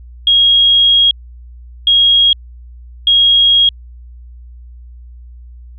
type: tone bursts at uneven times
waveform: sine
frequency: 3279 Hz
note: G#7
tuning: 23 cents flat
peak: -6 dBFS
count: 3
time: 0.27-1.11 / 1.87-2.33 / 3.07-3.69 s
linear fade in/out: 2 ms
effects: added 60 Hz sine -32 dBFS peak until 5.78 s